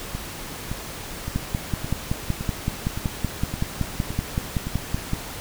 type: two click trains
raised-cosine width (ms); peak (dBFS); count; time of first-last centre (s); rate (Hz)
5; -16 / -10; 9 / 21; 0.15-4.67 / 1.36-5.134; 1.77 / 5.3
effects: pink hiss -35 dBFS RMS until 5.4 s

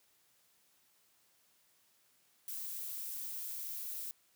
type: noise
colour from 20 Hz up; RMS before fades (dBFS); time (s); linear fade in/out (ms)
violet; -42; 2.48-4.11; 0
effects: white hiss -71 dBFS RMS until 4.35 s + high-pass 80 Hz 12 dB/octave

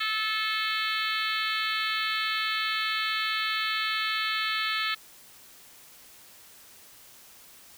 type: harmonic tone with a mistuned harmonic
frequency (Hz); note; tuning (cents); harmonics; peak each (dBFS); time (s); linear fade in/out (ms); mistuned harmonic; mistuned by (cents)
435.3; A4; -19; 3 / 4 / 5 / 6 / 7 / 8 / 9 / 10; -32 / -33 / -34 / -35 / -35 / -36 / -37 / -37; 0-4.95; 10; 7; +41
effects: white hiss -52 dBFS RMS until 7.77 s

